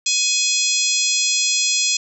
harmonic tone, 840 Hz, G#5, 19 cents sharp, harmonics 3 / 4 / 5 / 6 / 7 / 8 / 9, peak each -24 / -24 / -24 / -24 / -24 / -24 / -24 dBFS, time 0.06-1.97 s, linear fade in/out 5 ms, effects none

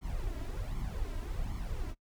brown noise with flanger, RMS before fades -36 dBFS, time 0.01-1.95 s, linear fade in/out 50 ms, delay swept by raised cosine 0.91 to 3.11 ms, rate 1.3 Hz, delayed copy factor +0.7, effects noise-tail reverb RT60 0.1 s tail -22 dB re dry

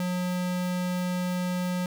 square tone, 180.3 Hz, F#3, 45 cents flat, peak -27 dBFS, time 0-1.86 s, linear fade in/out 2 ms, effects none

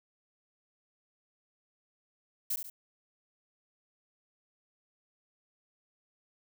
violet noise with echo, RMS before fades -32 dBFS, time 2.5-2.56 s, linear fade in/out 5 ms, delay 70 ms, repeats 2, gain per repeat -7 dB, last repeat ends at 2.7 s, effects none

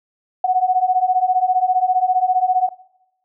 sine beating tone pair, 730 / 745 Hz, F#5 / F#5, -24 / +12 cents, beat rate 15 Hz, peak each -18 / -16 dBFS, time 0.44-2.69 s, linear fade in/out 5 ms, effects noise-tail reverb RT60 0.9 s tail -20 dB re dry

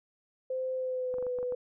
sine tone with pitch glide, 517 to 496.5 Hz, C5 to B4, -21 to +9 cents, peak -30 dBFS, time 0.5-1.55 s, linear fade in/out 5 ms, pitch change -70 cents, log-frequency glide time 0.75-1.36 s
clicks, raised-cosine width 1 ms, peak -32 dBFS, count 7, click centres 1.141 / 1.184 / 1.226 / 1.267 / 1.387 / 1.429 / 1.523 s
effects none

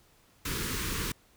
pink band-stop noise, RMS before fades -33 dBFS, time 0.45-1.12 s, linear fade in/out 5 ms, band 470 to 1000 Hz, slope 48 dB/octave, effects pink hiss -63 dBFS RMS until 1.36 s

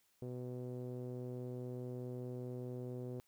sawtooth tone with low-pass filter, 124.7 Hz, B2, 17 cents sharp, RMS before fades -44 dBFS, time 0.22-3.2 s, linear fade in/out 0 ms, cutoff 450 Hz, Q 2.6, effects white hiss -75 dBFS RMS until 3.27 s

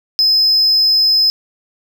triangle tone, 5100 Hz, D#8, 42 cents sharp, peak -8 dBFS, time 0.19-1.3 s, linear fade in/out 0 ms, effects none

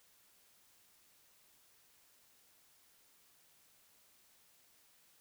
silence, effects white hiss -68 dBFS RMS until 5.2 s

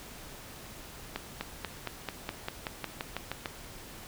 accelerating click train, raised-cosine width 0.3 ms, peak -17 dBFS, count 13, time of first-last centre 1.16-3.458 s, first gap 250 ms, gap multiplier 0.95, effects pink hiss -47 dBFS RMS until 4.07 s

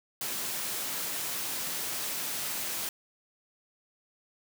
white high-pass noise, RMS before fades -34 dBFS, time 0.21-2.89 s, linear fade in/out 2 ms, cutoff 110 Hz, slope 24 dB/octave, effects none

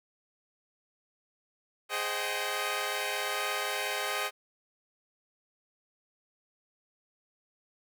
10% pulse chord, Ab major seventh, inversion none, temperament equal with one note detuned, 415.3 / 523.3 / 622.3 / 766.5 Hz, Ab4 / C5 / Eb5 / G5, 0 / 0 / 0 / -39 cents, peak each -28 dBFS, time 1.89-4.31 s, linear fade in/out 50 ms, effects none

